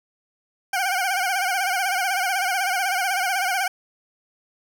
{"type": "tone with vibrato", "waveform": "20% pulse", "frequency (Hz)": 753, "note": "F#5", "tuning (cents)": 30, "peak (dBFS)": -16, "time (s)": [0.73, 3.68], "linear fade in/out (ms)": 5, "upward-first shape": "sine", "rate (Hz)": 16, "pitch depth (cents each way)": 98, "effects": []}